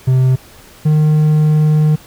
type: tone pair in turn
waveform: triangle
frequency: 129.5 / 153.13 Hz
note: C3 / D#3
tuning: -17 / -27 cents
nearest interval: minor third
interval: 290 cents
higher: second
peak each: -6 dBFS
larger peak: neither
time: 0.07-0.36 / 0.85-1.96 s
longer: second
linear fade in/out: 10 ms
effects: pink hiss -41 dBFS RMS until 2.06 s